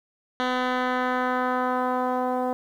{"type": "tone with low-pass filter sweep", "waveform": "10% pulse", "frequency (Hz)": 252.5, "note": "B3", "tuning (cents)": 39, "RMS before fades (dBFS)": -25, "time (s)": [0.4, 2.53], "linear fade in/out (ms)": 0, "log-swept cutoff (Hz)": [3200, 710], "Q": 1.3, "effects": ["9-bit"]}